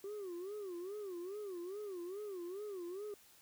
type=tone with vibrato; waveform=sine; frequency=381.6 Hz; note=G4; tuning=47 cents flat; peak=-39 dBFS; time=0.04-3.14 s; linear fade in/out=2 ms; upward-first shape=sine; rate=2.4 Hz; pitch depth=180 cents each way; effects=tanh soft clip ceiling -41 dBFS + white hiss -64 dBFS RMS until 3.41 s